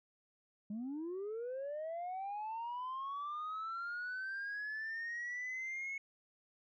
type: linear sweep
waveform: sine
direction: up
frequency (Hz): 200 to 2200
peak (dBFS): -37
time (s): 0.7-5.98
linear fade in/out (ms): 5
effects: tanh soft clip ceiling -37 dBFS